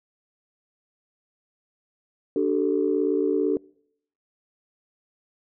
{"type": "chord", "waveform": "sine", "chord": "D suspended fourth", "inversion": "none", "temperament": "equal with one note detuned", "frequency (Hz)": [293.7, 382.2, 440], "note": ["D4", "G4", "A4"], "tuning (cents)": [0, -44, 0], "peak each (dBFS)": -24, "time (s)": [2.36, 3.57], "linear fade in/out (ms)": 2, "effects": ["noise-tail reverb RT60 0.7 s tail -25 dB re dry", "tanh soft clip ceiling -10 dBFS"]}